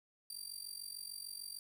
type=tone with amplitude modulation; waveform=20% pulse; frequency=4699 Hz; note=D8; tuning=in tune; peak=-35 dBFS; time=0.3-1.59 s; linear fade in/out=2 ms; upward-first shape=sine; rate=46.7 Hz; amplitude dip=85%; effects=11-bit